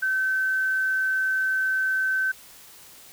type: tone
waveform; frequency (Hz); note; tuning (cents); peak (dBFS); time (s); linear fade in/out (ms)
sine; 1536; G6; -36; -21; 0.02-2.32; 10
effects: white hiss -48 dBFS RMS until 3.12 s